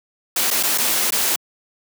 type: noise with dropouts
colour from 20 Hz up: white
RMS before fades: -19 dBFS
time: 0.36-1.36 s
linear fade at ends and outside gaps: 5 ms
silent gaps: 0.505-0.51 / 0.629-0.633 / 0.778-0.782 / 1.106-1.121 s
effects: high-pass 200 Hz 12 dB/octave